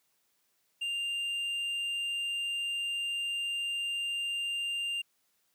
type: tone with tanh clipping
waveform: sine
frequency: 2794 Hz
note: F7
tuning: in tune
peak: -32 dBFS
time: 0.81-5.02 s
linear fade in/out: 10 ms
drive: 5 dB
effects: white hiss -74 dBFS RMS until 5.54 s + high-pass 100 Hz 12 dB/octave